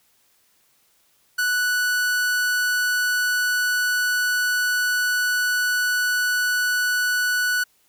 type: tone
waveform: 45% pulse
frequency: 1480 Hz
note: F#6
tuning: in tune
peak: -19 dBFS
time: 1.38-7.64 s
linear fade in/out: 10 ms
effects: white hiss -62 dBFS RMS until 7.88 s